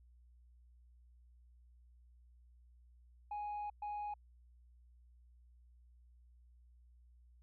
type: tone bursts at uneven times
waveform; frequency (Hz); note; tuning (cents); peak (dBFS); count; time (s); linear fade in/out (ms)
sine; 830.6; G#5; 0; -37; 2; 3.31-3.7 / 3.82-4.14; 5
effects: tanh soft clip ceiling -38 dBFS + added 60 Hz sine -61 dBFS peak until 7.42 s